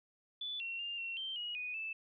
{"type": "tone with pitch steps", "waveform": "sine", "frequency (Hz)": [3474, 2728, 2802, 2726, 3132, 2898, 2481, 2634], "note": ["A7", "F7", "F7", "F7", "G7", "F#7", "D#7", "E7"], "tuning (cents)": [-23, -41, 5, -43, -2, -37, -6, -2], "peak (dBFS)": -38, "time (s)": [0.41, 1.93], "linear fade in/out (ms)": 5, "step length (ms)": 190, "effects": []}